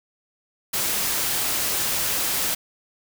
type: noise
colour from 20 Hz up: white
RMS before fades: -24 dBFS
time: 0.73-2.55 s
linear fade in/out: 10 ms
effects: none